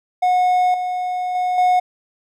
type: tone with level steps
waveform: triangle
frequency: 728 Hz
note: F#5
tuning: 28 cents flat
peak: -11 / -18 / -15 / -10 dBFS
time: 0.22-1.8 s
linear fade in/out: 10 ms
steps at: 0.74 / 1.35 / 1.58 s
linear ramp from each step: 2 ms
effects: none